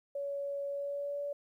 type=tone with pitch glide; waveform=sine; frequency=563 to 573.2 Hz; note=C#5 to D5; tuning=+27 to -42 cents; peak=-34 dBFS; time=0.15-1.33 s; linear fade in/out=5 ms; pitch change=+31 cents; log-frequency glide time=0.7-1.21 s; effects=12-bit